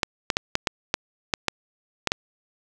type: clicks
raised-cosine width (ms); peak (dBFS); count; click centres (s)
0.2; -3; 10; 0.032 / 0.302 / 0.369 / 0.554 / 0.672 / 0.941 / 1.338 / 1.483 / 2.073 / 2.119
effects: none